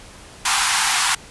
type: high-pass noise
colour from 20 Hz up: pink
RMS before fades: -18 dBFS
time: 0.45-1.15 s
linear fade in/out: 5 ms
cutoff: 780 Hz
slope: 96 dB/octave
effects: pink hiss -42 dBFS RMS until 1.3 s + resampled to 24000 Hz